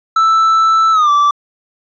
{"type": "tone with pitch glide", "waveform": "triangle", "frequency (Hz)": [1321, 1163.4], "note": ["E6", "D6"], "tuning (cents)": [3, -17], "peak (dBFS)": -6, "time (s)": [0.16, 1.31], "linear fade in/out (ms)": 5, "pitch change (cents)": -220, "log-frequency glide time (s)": [0.92, 1.1], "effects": ["resampled to 16000 Hz", "8-bit"]}